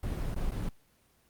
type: noise with dropouts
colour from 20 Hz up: brown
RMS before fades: -32 dBFS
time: 0.03-0.69 s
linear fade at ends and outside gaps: 2 ms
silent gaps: 0.345-0.362 / 0.509-0.518 s
effects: pink hiss -67 dBFS RMS until 1.29 s + Opus 24 kbps